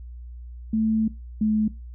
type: tone pair in turn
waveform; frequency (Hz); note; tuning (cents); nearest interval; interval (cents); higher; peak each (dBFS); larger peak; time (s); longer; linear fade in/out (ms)
sine; 220 / 215.1; A3 / A3; 0 / -39; unison; 39; first; -19 / -18; second; 0.73-1.08 / 1.41-1.68; first; 5
effects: noise-tail reverb RT60 0.2 s tail -18 dB re dry + added 60 Hz sine -36 dBFS peak until 1.94 s